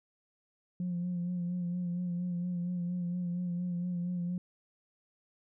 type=tone with vibrato; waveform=sine; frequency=176.7 Hz; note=F3; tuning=21 cents sharp; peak=-30 dBFS; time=0.8-4.38 s; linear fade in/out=2 ms; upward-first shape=sine; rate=4.3 Hz; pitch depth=33 cents each way; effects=tanh soft clip ceiling -28 dBFS